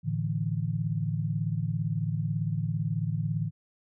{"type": "chord", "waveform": "sine", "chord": "A suspended fourth", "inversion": "none", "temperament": "equal", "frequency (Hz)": [110, 146.83, 164.81], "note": ["A2", "D3", "E3"], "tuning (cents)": [0, 0, 0], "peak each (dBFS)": -31, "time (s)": [0.03, 3.51], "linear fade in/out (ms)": 50, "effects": []}